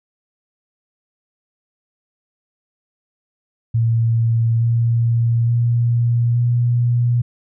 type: tone with pitch steps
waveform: sine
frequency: 114.9 / 116.71 / 118.54 / 120.4 Hz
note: A#2 / A#2 / A#2 / B2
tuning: -25 / +3 / +29 / -44 cents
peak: -13 dBFS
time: 3.74-7.22 s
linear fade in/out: 10 ms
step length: 870 ms
effects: none